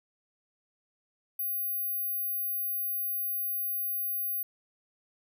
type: tone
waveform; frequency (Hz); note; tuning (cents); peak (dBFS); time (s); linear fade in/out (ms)
sine; 14400; A9; +39; -29; 1.39-4.43; 5
effects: none